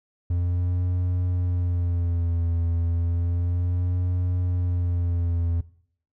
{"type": "tone with vibrato", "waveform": "triangle", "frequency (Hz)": 87.1, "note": "F2", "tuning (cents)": -4, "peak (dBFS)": -19, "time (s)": [0.3, 5.61], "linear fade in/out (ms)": 5, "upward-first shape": "sine", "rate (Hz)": 0.32, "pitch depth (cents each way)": 54, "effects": ["noise-tail reverb RT60 0.6 s tail -19 dB re dry"]}